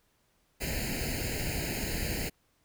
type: noise with comb filter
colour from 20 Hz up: pink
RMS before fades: -33 dBFS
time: 0.6-2.3 s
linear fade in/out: 20 ms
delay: 0.43 ms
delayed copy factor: +1
effects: pink hiss -71 dBFS RMS until 2.64 s